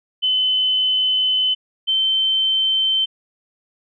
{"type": "tone pair in turn", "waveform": "sine", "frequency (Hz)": [3035, 3095], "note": ["F#7", "G7"], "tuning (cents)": [43, -23], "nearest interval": "unison", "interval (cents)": 34, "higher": "second", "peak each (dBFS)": -15, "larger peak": "neither", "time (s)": [[0.22, 1.55], [1.87, 3.06]], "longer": "first", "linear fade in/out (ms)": 20, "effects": []}